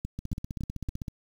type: two click trains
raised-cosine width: 5 ms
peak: -20 / -22 dBFS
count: 4 / 15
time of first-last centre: 0.05-0.888 / 0.19-1.082 s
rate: 3.58 / 15.7 Hz
effects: 8-bit